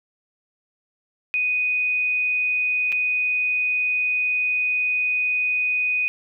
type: tone with dropouts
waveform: sine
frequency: 2489 Hz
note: D#7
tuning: in tune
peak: -19 dBFS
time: 1.34-6.08 s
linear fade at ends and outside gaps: 0 ms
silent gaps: 2.92-2.925 s
effects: none